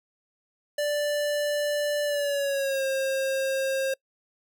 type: tone with pitch glide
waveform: square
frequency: 587.3 to 535.5 Hz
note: D5 to C5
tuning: 0 to +40 cents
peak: -25 dBFS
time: 0.78-3.94 s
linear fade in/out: 5 ms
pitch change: -160 cents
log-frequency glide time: 2.04-2.84 s
effects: noise-tail reverb RT60 0.1 s tail -26 dB re dry